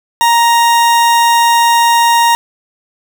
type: tone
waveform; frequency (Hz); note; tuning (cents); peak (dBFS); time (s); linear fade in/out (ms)
40% pulse; 935; A#5; +5; -6; 0.21-2.35; 0
effects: none